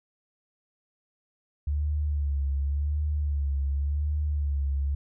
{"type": "tone with vibrato", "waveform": "sine", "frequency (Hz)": 72, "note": "D2", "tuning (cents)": -34, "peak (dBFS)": -24, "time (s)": [1.67, 4.95], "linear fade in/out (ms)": 5, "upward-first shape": "sine", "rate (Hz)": 0.9, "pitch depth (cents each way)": 68, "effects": []}